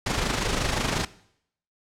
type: noise with amplitude modulation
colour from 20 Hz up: pink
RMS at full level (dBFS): -23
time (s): 0.06-1.05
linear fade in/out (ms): 5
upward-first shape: sine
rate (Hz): 25.6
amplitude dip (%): 55
effects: noise-tail reverb RT60 0.7 s tail -19 dB re dry + low-pass 7000 Hz 12 dB/octave

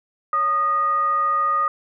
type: tone with frequency modulation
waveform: sine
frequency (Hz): 1230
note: D#6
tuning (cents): -20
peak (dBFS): -17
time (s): 0.33-1.68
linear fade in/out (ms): 2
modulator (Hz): 674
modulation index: 0.26
effects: none

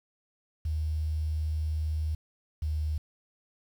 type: tone pair in turn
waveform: sine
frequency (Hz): 77.78 / 76.89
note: D#2 / D#2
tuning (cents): 0 / -20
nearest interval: unison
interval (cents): 20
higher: first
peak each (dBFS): -27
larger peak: neither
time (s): 0.65-2.15 / 2.62-2.98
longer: first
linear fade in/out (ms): 5
effects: 9-bit

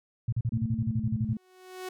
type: tone bursts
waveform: sine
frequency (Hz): 116.54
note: A#2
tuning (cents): 0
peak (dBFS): -24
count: 13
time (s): 0.28-1.333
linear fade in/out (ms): 5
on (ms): 45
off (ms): 39
type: tone with pitch glide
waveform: sine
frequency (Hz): 225.4 to 217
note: A3 to A3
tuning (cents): +42 to -24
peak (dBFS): -31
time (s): 0.52-1.37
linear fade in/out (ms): 2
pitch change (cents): -66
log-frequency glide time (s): 0.64-1.15
type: tone with exponential growth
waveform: sawtooth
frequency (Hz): 370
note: F#4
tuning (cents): 0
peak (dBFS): -30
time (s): 1.24-1.89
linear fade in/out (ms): 5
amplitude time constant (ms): 140
effects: none

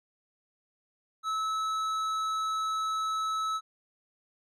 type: tone with tanh clipping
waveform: sine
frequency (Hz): 1300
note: E6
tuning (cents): -24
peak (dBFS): -30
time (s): 1.23-3.61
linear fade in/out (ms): 50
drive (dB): 11
effects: none

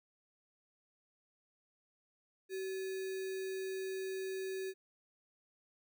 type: tone with sample-and-hold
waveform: sine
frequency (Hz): 380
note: F#4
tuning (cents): +46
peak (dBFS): -37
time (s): 2.49-4.74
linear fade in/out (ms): 50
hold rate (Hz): 2100
effects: none

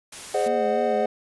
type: noise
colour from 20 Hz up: white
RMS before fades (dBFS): -38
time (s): 0.12-0.48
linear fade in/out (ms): 5
type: chord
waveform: triangle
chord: Ab dominant seventh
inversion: none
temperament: equal with one note detuned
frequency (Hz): 415.3 / 523.3 / 608.4 / 740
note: Ab4 / C5 / Eb5 / Gb5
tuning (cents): 0 / 0 / -39 / 0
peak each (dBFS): -24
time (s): 0.34-1.06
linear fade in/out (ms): 5
type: tone with vibrato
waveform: sine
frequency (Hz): 227.1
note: A#3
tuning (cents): -45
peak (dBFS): -30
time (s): 0.46-1.06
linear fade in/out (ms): 5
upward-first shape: sine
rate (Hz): 3.4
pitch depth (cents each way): 90
effects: resampled to 24000 Hz

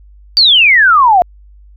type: exponential sweep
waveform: sine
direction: down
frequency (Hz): 4700 to 685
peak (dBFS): -4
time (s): 0.37-1.22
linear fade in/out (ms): 0
effects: added 50 Hz sine -37 dBFS peak until 1.76 s

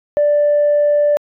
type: tone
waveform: sine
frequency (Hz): 587.3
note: D5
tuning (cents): 0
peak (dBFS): -9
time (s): 0.17-1.17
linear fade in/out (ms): 0
effects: tanh soft clip ceiling -7 dBFS

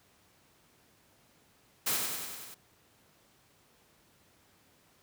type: noise with echo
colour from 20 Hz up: white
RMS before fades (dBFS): -30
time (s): 1.86-1.97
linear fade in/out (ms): 10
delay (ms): 96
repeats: 6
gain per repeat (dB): -3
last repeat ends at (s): 2.546
effects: pink hiss -65 dBFS RMS until 5.02 s + high-pass 80 Hz 12 dB/octave

